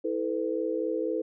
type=tone cluster; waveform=sine; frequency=324.9 / 439 / 503 Hz; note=E4 / A4 / B4; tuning=-25 / -4 / +32 cents; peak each=-31 dBFS; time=0.04-1.22 s; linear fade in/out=10 ms; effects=none